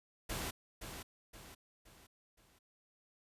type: noise with echo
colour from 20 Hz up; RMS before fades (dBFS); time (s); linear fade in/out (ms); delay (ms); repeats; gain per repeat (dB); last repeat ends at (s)
pink; -40; 0.29-0.51; 10; 520; 4; -7; 2.59
effects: resampled to 32000 Hz